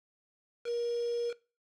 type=tone with quantisation; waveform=sine; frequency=474.1 Hz; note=A#4; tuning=29 cents sharp; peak=-30 dBFS; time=0.64-1.34 s; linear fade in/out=50 ms; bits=7; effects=noise-tail reverb RT60 0.3 s tail -19 dB re dry + low-pass 5000 Hz 12 dB/octave